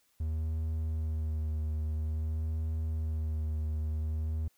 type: tone with vibrato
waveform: triangle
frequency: 78.3 Hz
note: D#2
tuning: 11 cents sharp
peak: -28 dBFS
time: 0.2-4.48 s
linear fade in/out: 5 ms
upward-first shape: sine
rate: 0.5 Hz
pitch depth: 25 cents each way
effects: white hiss -71 dBFS RMS until 4.57 s